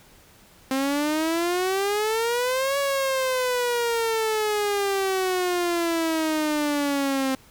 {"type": "exponential two-way sweep", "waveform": "sawtooth", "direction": "up then down", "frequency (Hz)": [262.9, 563, 262.9], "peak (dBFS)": -18, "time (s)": [0.71, 7.35], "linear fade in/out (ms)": 2, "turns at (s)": 2.78, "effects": ["pink hiss -53 dBFS RMS until 7.5 s"]}